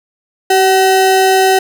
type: ring-modulated tone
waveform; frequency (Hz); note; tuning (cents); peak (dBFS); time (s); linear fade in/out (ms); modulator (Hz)
square; 569; C#5; +45; -5; 0.5-1.59; 5; 186
effects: none